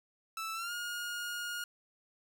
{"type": "tone with pitch glide", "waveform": "sawtooth", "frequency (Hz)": [1318.5, 1429.6], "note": ["E6", "F6"], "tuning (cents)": [0, 40], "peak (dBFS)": -33, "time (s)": [0.37, 1.64], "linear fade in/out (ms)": 2, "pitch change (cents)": 140, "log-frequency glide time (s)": [0.54, 0.73], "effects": []}